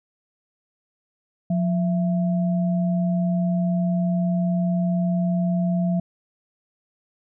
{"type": "tone pair together", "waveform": "sine", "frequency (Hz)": [177.6, 667.2], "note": ["F3", "E5"], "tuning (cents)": [29, 21], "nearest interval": "octave + major seventh", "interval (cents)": 2292, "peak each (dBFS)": [-19, -30], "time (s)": [1.5, 6], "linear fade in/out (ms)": 5, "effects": []}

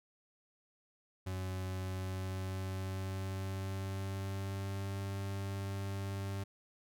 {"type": "tone with pitch glide", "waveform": "40% pulse", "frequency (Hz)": [93.4, 98.21], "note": ["F#2", "G2"], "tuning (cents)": [17, 4], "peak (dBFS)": -36, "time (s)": [1.26, 6.44], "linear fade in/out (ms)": 10, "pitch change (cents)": 87, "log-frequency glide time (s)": [1.69, 4.96], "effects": []}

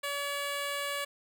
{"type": "tone", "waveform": "10% pulse", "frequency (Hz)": 569, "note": "C#5", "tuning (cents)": 45, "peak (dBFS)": -24, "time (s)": [0.03, 1.05], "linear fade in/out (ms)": 10, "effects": []}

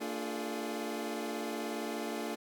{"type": "chord", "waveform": "25% pulse", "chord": "Bb dominant seventh", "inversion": "none", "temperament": "equal with one note detuned", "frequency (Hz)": [227.2, 293.7, 349.2, 415.3], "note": ["Bb3", "D4", "F4", "Ab4"], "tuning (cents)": [-44, 0, 0, 0], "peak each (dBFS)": [-36, -37, -38, -39], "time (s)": [0, 2.36], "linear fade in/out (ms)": 20, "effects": []}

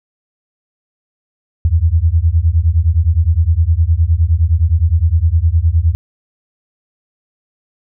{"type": "beating tone pair", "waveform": "sine", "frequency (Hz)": [77.78, 87.48], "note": ["D#2", "F2"], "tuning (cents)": [0, 3], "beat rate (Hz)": 9.7, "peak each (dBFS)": -12, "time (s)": [1.65, 5.95], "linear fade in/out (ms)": 0, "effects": []}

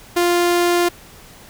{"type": "tone", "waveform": "sawtooth", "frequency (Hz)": 349.3, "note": "F4", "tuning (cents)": 0, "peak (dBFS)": -10, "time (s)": [0.16, 0.89], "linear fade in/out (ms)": 10, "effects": ["pink hiss -43 dBFS RMS until 1.49 s"]}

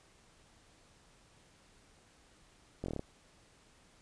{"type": "slowing click train", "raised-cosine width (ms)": 2, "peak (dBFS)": -24, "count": 7, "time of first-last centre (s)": [2.84, 2.994], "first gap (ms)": 21, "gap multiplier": 1.08, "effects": ["pink hiss -64 dBFS RMS until 4.01 s", "resampled to 22050 Hz"]}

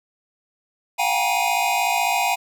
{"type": "tone cluster", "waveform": "square", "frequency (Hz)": [703, 759, 813, 953, 2483], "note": ["F5", "F#5", "G#5", "A#5", "D#7"], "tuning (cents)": [11, 44, -37, 38, -4], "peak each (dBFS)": -26, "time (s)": [0.98, 2.36], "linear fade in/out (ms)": 20, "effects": []}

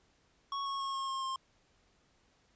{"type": "tone with pitch steps", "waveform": "square", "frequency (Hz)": [1108.7, 1099.1, 1089.7, 1080.3, 1070.9, 1061.7], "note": ["C#6", "C#6", "C#6", "C#6", "C6", "C6"], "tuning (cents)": [0, -15, -30, -45, 40, 25], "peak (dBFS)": -35, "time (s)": [0.52, 1.36], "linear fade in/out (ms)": 2, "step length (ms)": 140, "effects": ["pink hiss -70 dBFS RMS until 2.55 s", "resampled to 16000 Hz"]}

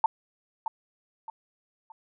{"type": "tone with echo", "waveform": "sine", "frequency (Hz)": 892, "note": "A5", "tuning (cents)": 23, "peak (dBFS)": -17, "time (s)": [0.04, 0.06], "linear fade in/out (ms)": 2, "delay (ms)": 620, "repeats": 3, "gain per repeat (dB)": -9, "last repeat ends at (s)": 1.92, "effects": []}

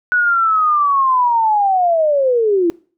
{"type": "linear sweep", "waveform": "sine", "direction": "down", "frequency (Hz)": [1480, 327.5], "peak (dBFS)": -11, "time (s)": [0.12, 2.7], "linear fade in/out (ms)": 0, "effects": ["noise-tail reverb RT60 0.4 s tail -22 dB re dry"]}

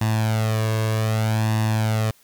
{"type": "tone with flanger", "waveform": "sawtooth", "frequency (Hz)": 109.9, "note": "A2", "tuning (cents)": -2, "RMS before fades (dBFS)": -21, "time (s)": [0.01, 2.11], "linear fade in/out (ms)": 5, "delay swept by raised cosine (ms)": [1.1, 1.85], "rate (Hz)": 0.64, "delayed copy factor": 0.7, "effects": ["white hiss -56 dBFS RMS until 2.23 s"]}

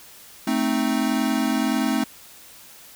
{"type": "chord", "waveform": "square", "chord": "A diminished", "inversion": "none", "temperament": "equal", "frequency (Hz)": [220, 261.6, 311.1], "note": ["A3", "C4", "Eb4"], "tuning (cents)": [0, 0, 0], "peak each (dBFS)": [-25, -24, -27], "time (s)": [0.47, 2.04], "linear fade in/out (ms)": 5, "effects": ["white hiss -46 dBFS RMS until 2.95 s"]}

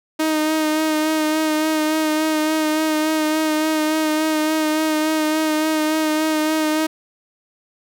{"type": "tone with vibrato", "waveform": "sawtooth", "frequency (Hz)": 311.1, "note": "D#4", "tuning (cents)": 0, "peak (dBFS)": -13, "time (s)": [0.19, 6.87], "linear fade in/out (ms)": 10, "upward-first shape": "sine", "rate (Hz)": 3.5, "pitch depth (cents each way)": 23, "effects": []}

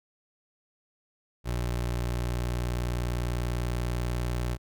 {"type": "tone", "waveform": "25% pulse", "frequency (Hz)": 60.2, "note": "B1", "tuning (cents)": -44, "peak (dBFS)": -24, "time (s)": [1.44, 4.58], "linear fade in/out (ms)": 50, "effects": []}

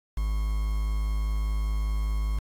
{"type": "tone with quantisation", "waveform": "triangle", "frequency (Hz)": 52.5, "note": "G#1", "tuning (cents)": 19, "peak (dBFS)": -22, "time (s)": [0.17, 2.39], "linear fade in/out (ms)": 5, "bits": 7, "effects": ["AAC 64 kbps"]}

